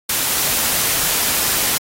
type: noise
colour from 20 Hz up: white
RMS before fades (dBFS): -18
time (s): 0.09-1.78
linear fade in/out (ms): 5
effects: AAC 48 kbps